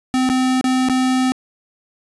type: tone with dropouts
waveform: square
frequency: 257.5 Hz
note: C4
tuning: 28 cents flat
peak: -15 dBFS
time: 0.14-1.32 s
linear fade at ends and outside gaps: 0 ms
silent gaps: 0.291-0.299 / 0.611-0.642 / 0.887-0.897 s
effects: resampled to 24000 Hz + 9-bit